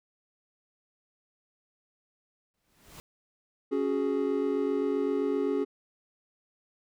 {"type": "noise with exponential growth", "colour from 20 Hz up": "pink", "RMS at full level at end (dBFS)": -45, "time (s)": [2.54, 3], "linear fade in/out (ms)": 0, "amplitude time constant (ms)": 100}
{"type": "chord", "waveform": "triangle", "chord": "C# suspended fourth", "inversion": "none", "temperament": "equal with one note detuned", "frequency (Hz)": [277.2, 370, 417.7], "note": ["C#4", "F#4", "G#4"], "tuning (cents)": [0, 0, 10], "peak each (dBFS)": [-28, -30, -27], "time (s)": [3.71, 5.65], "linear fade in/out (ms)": 20}
{"effects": []}